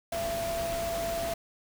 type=tone in noise; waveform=sine; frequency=673 Hz; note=E5; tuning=36 cents sharp; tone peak=-30 dBFS; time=0.12-1.34 s; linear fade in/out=5 ms; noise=pink; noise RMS=-37 dBFS; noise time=0.12-1.34 s; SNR=+4 dB; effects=none